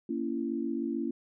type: chord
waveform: sine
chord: A# diminished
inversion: none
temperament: just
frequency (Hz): 233.1 / 279.7 / 335.6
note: A#3 / C#4 / E4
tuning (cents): 0 / +16 / +31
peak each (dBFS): -34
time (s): 0.09-1.11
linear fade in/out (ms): 5
effects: none